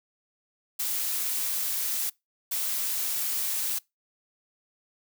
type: noise bursts at uneven times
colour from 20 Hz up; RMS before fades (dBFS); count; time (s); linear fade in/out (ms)
blue; -29; 2; 0.79-2.1 / 2.51-3.79; 10
effects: noise-tail reverb RT60 0.2 s tail -24 dB re dry